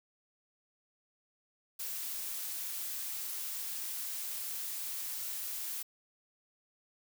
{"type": "noise", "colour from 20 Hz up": "blue", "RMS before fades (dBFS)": -39, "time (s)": [1.79, 5.83], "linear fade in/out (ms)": 10, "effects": []}